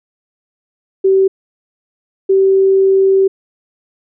sine tone pair in turn, 384.4 / 385.9 Hz, G4 / G4, -34 / -27 cents, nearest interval unison, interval 7 cents, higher second, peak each -7 dBFS, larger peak neither, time 1.04-1.28 / 2.29-3.28 s, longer second, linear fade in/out 10 ms, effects none

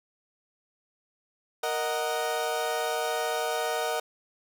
30% pulse chord, D# minor, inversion second, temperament equal, 466.2 / 622.3 / 740 Hz, A#4 / D#5 / F#5, 0 / 0 / 0 cents, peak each -29 dBFS, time 1.63-4 s, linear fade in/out 5 ms, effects none

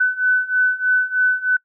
sine beating tone pair, 1502 / 1505.2 Hz, F#6 / F#6, +26 / +29 cents, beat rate 3.2 Hz, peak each -19 / -17 dBFS, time 0-1.57 s, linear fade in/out 10 ms, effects noise-tail reverb RT60 0.1 s tail -25 dB re dry

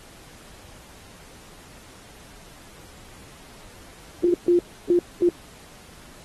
sine tone bursts at uneven times, 349.9 Hz, F4, 3 cents sharp, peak -14 dBFS, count 4, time 4.24-4.34 / 4.48-4.59 / 4.9-4.99 / 5.22-5.29 s, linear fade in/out 2 ms, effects pink hiss -48 dBFS RMS until 6.24 s + AAC 32 kbps

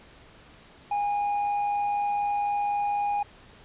triangle tone with amplitude modulation, 819 Hz, G#5, 24 cents flat, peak -21 dBFS, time 0.91-3.23 s, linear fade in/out 5 ms, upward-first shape sine, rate 104 Hz, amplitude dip 25%, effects pink hiss -52 dBFS RMS until 3.64 s + resampled to 8000 Hz

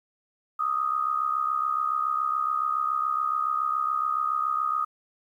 sine tone with amplitude modulation, 1244.5 Hz, D#6, in tune, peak -20 dBFS, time 0.59-4.85 s, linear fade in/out 10 ms, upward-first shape sine, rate 67.1 Hz, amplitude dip 75%, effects 10-bit

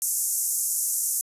white band-pass noise, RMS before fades -26 dBFS, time 0.02-1.21 s, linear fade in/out 0 ms, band 6200 to 13000 Hz, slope 48 dB/octave, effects resampled to 32000 Hz

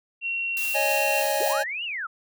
sine tone, 2735 Hz, F7, 37 cents flat, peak -25 dBFS, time 0.21-1.24 s, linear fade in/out 50 ms
blue noise with tremolo, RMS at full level -31 dBFS, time 0.57-1.53 s, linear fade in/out 0 ms, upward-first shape triangle, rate 3.5 Hz, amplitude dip 30%
square chord, C# suspended second, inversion none, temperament equal, 554.4 / 622.3 / 830.6 Hz, C#5 / D#5 / G#5, 0 / 0 / 0 cents, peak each -28 dBFS, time 0.74-1.64 s, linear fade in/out 20 ms
sine linear two-way sweep, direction up then down, 300 to 2960 to 1235 Hz, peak -28 dBFS, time 1.4-2.07 s, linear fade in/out 10 ms, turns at 1.84 s
effects none

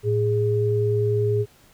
sine tone pair together, 111.2 / 413.3 Hz, A2 / G#4, +19 / -8 cents, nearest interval octave + major seventh, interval 2273 cents, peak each -21 dBFS, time 0.03-1.46 s, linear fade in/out 50 ms, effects pink hiss -55 dBFS RMS until 1.73 s

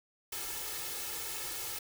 white noise with comb filter, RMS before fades -39 dBFS, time 0.32-1.79 s, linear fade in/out 5 ms, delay 2.3 ms, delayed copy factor +0.8, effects none

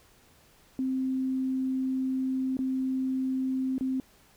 sine tone with dropouts, 261.6 Hz, C4, in tune, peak -26 dBFS, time 0.79-4 s, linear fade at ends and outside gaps 1 ms, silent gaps 2.569-2.59 / 3.781-3.809 s, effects pink hiss -60 dBFS RMS until 4.36 s

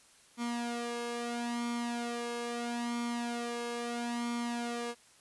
sawtooth tone with flanger, 237.7 Hz, A#3, 34 cents sharp, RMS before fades -36 dBFS, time 0.37-4.95 s, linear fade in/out 50 ms, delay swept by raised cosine 0.89 to 1.85 ms, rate 0.76 Hz, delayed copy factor +0.7, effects white hiss -61 dBFS RMS until 5.2 s + resampled to 24000 Hz

